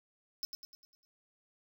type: tone with echo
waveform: square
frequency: 5270 Hz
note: E8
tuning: 1 cent flat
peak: -34 dBFS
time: 0.43-0.45 s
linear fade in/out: 0 ms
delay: 100 ms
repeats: 6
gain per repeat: -6 dB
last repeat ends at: 1.05 s
effects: none